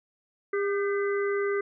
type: harmonic tone with a mistuned harmonic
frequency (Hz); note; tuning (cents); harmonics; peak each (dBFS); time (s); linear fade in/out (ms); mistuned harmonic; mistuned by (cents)
402.6; G4; +46; 1 / 3 / 4 / 5; -25 / -36 / -37 / -37; 0.53-1.61; 5; 4; -70
effects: none